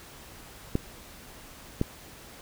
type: clicks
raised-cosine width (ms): 3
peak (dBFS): -11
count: 2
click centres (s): 0.754 / 1.814
effects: pink hiss -48 dBFS RMS until 2.41 s